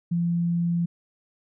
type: tone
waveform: sine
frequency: 171.2 Hz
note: F3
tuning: 34 cents flat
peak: -21 dBFS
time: 0.11-0.86 s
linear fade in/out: 10 ms
effects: none